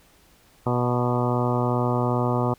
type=harmonic tone with a mistuned harmonic; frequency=122.5 Hz; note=B2; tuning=14 cents flat; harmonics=1 / 2 / 3 / 4 / 5 / 6 / 7 / 8 / 9 / 10; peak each=-24 / -27 / -29 / -30 / -31 / -32 / -32 / -33 / -34 / -34 dBFS; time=0.66-2.54 s; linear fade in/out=5 ms; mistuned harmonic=7; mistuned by=+25 cents; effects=pink hiss -57 dBFS RMS until 2.58 s